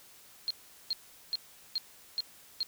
sine tone bursts, 4222 Hz, C8, 15 cents sharp, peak -28 dBFS, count 6, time 0.48-2.63 s, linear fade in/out 0 ms, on 25 ms, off 400 ms, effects white hiss -56 dBFS RMS until 2.67 s

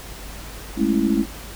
sine chord, A major seventh, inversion third, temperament just, 206.2 / 220 / 275 / 330 Hz, G#3 / A3 / C#4 / E4, -12 / 0 / -14 / +2 cents, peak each -22 dBFS, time 0.76-1.26 s, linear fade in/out 50 ms, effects added 50 Hz sine -37 dBFS peak until 1.55 s + pink hiss -38 dBFS RMS until 1.55 s

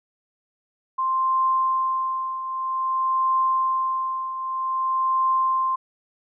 sine tone with tremolo, 1050 Hz, C6, 6 cents sharp, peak -17 dBFS, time 0.98-5.76 s, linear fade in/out 10 ms, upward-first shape triangle, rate 0.52 Hz, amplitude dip 70%, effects none

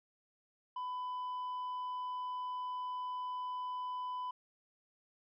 sine tone with tanh clipping, 1000 Hz, B5, 21 cents sharp, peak -38 dBFS, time 0.76-4.31 s, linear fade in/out 5 ms, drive 3 dB, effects none

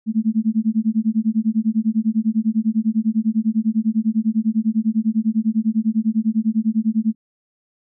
sine tone with tremolo, 220 Hz, A3, in tune, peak -12 dBFS, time 0.06-7.15 s, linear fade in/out 50 ms, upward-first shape sine, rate 10 Hz, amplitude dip 100%, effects none

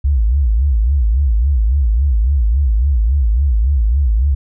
sine tone with vibrato, 61.74 Hz, B1, in tune, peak -10 dBFS, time 0.04-4.35 s, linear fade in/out 10 ms, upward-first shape sine, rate 3.6 Hz, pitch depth 280 cents each way, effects none

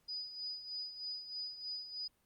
sine tone with tremolo, 4957 Hz, D#8, 7 cents flat, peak -38 dBFS, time 0.08-2.08 s, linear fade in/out 10 ms, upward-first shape sine, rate 3.2 Hz, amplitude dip 65%, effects pink hiss -75 dBFS RMS until 2.25 s + Opus 48 kbps

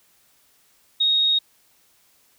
sine tone, 3746 Hz, A#7, 8 cents sharp, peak -16 dBFS, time 1-1.39 s, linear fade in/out 10 ms, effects white hiss -60 dBFS RMS until 2.38 s

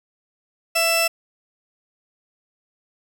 sawtooth tone pair together, 664.8 / 2659 Hz, E5 / E7, +15 / +14 cents, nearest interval 2 octaves, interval 2399 cents, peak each -17 / -15 dBFS, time 0.75-1.08 s, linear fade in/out 10 ms, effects none

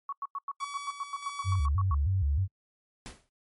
sine tone bursts, 1117 Hz, C#6, 13 cents sharp, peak -31 dBFS, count 15, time 0.09-1.945 s, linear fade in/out 2 ms, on 35 ms, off 95 ms
sawtooth tone with tremolo, 1139 Hz, C#6, 47 cents sharp, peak -34 dBFS, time 0.6-1.66 s, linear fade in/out 5 ms, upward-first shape square, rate 1.6 Hz, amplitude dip 40%
sine tone with vibrato, 82.41 Hz, E2, in tune, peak -24 dBFS, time 1.44-2.48 s, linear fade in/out 50 ms, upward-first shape square, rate 3.2 Hz, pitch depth 250 cents each way
pink noise with exponential decay, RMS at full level -39 dBFS, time 3.06-3.29 s, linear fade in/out 0 ms, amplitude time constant 49 ms
effects noise-tail reverb RT60 0.1 s tail -26 dB re dry + MP3 48 kbps

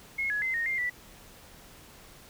sine tone with pitch steps, 2166 / 1685 / 2064 / 1855 / 2105 / 1966 Hz, C#7 / G#6 / C7 / A#6 / C7 / B6, -41 / +25 / -24 / -9 / +10 / -8 cents, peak -27 dBFS, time 0.18-0.9 s, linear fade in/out 10 ms, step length 120 ms, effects pink hiss -52 dBFS RMS until 2.29 s

